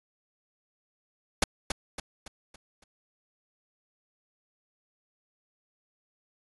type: noise with echo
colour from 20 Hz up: pink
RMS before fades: -22 dBFS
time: 1.42-1.44 s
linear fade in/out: 5 ms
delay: 280 ms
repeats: 5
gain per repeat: -7 dB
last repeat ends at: 2.84 s
effects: resampled to 24000 Hz